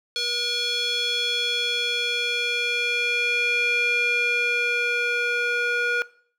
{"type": "tone with band-pass filter sweep", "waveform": "square", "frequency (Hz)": 480, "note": "B4", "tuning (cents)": -49, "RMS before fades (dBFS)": -24, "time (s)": [0.16, 6.02], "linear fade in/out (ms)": 0, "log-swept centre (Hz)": [3900, 1800], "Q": 3.9, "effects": ["noise-tail reverb RT60 0.5 s tail -19 dB re dry"]}